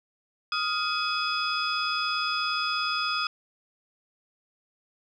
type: tone cluster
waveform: sine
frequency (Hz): 1246 / 1403 / 2539 / 3392 / 5000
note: D#6 / F6 / D#7 / G#7 / D#8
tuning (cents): +2 / +8 / +34 / +36 / +8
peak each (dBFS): -29 / -32 / -32 / -33 / -31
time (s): 0.52-3.27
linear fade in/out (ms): 2
effects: tanh soft clip ceiling -17 dBFS